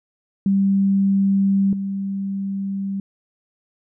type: tone pair in turn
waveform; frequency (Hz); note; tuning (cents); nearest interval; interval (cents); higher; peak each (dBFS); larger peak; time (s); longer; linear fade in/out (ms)
sine; 196 / 196; G3 / G3; 0 / 0; unison; 0; neither; -14 / -22; first; 0.46-1.73 / 1.73-3; neither; 2
effects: none